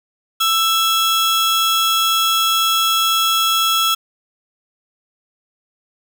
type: tone pair together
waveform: 40% pulse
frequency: 1326 / 3332 Hz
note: E6 / G#7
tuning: +10 / +5 cents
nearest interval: octave + major third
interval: 1595 cents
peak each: -16 dBFS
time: 0.4-3.95 s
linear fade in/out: 10 ms
effects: none